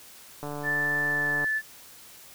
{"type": "click train", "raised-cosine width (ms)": 1, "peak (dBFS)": -22, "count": 149, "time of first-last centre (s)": [0.43, 1.444], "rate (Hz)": 146}
{"type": "tone with pitch glide", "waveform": "sine", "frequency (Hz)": [1760, 1745.8], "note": ["A6", "A6"], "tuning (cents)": [0, -14], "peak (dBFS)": -24, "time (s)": [0.63, 1.62], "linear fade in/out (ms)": 50, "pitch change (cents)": -14, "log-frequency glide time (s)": [1.07, 1.3]}
{"effects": ["white hiss -49 dBFS RMS until 2.34 s"]}